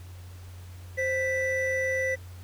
triangle tone pair together, 523 / 1974.6 Hz, C5 / B6, -1 / -1 cents, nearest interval octave + major seventh, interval 2300 cents, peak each -26 dBFS, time 0.97-2.16 s, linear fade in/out 20 ms, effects added 90 Hz sine -41 dBFS peak until 2.43 s + pink hiss -54 dBFS RMS until 2.43 s

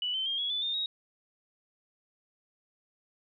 sine tone with pitch steps, 2960 / 3084 / 3213 / 3348 / 3488 / 3634 / 3786 Hz, F#7 / G7 / G7 / G#7 / A7 / A#7 / A#7, 0 / -29 / +42 / +13 / -16 / -45 / +26 cents, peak -29 dBFS, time 0.02-0.86 s, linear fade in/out 2 ms, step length 120 ms, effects none

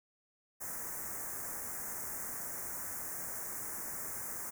white band-stop noise, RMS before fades -41 dBFS, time 0.6-4.51 s, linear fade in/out 20 ms, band 2000 to 6100 Hz, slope 48 dB/octave, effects none

